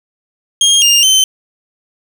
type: tone with pitch steps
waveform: 25% pulse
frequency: 3237 / 2812 / 3085 Hz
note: G#7 / F7 / G7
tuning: -45 / +11 / -28 cents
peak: -3 dBFS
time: 0.61-1.24 s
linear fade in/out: 2 ms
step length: 210 ms
effects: none